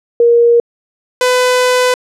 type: tone pair in turn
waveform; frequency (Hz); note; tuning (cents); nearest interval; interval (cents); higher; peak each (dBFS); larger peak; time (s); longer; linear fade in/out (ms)
sine / sawtooth; 471.4 / 501.6; A#4 / B4; +19 / +27; minor second; 108; second; -5; neither; 0.2-0.6 / 1.21-1.94; second; 2
effects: low-pass 10000 Hz 12 dB/octave